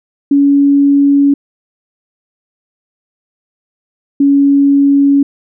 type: tone pair in turn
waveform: sine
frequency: 281.8 / 280.3 Hz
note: C#4 / C#4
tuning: +29 / +19 cents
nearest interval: unison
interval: 10 cents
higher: first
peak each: -5 dBFS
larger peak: neither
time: 0.31-1.34 / 4.2-5.23 s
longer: neither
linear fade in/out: 5 ms
effects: none